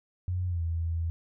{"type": "tone with pitch glide", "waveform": "sine", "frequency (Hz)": [90.5, 82.99], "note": ["F#2", "E2"], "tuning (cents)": [-38, 12], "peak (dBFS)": -27, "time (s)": [0.28, 1.1], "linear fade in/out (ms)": 0, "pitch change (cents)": -150, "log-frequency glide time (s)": [0.47, 0.62], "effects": []}